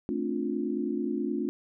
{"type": "chord", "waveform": "sine", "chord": "D minor seventh", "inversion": "second", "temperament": "just", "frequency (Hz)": [220.2, 264.3, 293.7, 352.4], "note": ["A3", "C4", "D4", "F4"], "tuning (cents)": [2, 18, 0, 16], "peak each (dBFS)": -33, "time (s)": [0.09, 1.49], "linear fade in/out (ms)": 0, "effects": []}